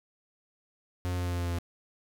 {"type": "tone with pitch steps", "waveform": "45% pulse", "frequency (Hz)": [90, 89.43, 88.86, 88.3, 87.74, 87.19, 86.63, 86.08], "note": ["F#2", "F2", "F2", "F2", "F2", "F2", "F2", "F2"], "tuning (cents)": [-47, 42, 31, 20, 9, -2, -13, -25], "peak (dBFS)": -29, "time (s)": [1.05, 1.586], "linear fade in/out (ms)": 0, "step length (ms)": 67, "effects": []}